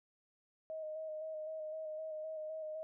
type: tone with vibrato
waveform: sine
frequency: 626 Hz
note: D#5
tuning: 10 cents sharp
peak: -40 dBFS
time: 0.7-2.83 s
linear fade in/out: 0 ms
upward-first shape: square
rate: 3.9 Hz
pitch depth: 21 cents each way
effects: none